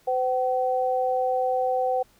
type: tone pair together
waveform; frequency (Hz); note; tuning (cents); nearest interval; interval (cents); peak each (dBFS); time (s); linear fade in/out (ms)
sine; 510.3 / 762; C5 / G5; -43 / -49; perfect fifth; 694; -24; 0.07-2.03; 10
effects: pink hiss -60 dBFS RMS until 2.19 s